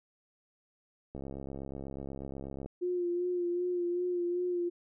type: click train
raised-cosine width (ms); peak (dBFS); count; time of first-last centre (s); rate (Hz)
2; -28; 104; 1.15-2.66; 68.2
type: tone with vibrato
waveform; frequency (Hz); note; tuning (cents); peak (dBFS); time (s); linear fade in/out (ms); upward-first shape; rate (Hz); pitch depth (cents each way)
sine; 353.6; F4; +22; -29; 2.81-4.7; 20; sine; 2.6; 30
effects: none